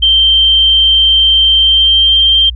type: tone with pitch glide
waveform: sine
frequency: 3136 to 3158 Hz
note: G7 to G7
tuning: 0 to +12 cents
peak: -5 dBFS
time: 0.02-2.5 s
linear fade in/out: 10 ms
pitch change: +12 cents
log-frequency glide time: 1.6-2.18 s
effects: added 60 Hz sine -20 dBFS peak until 2.55 s